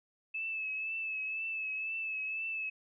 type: tone with vibrato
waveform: sine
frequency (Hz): 2610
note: E7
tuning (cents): -18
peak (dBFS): -34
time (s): 0.34-2.7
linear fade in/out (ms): 10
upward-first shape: triangle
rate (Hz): 2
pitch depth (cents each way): 40
effects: none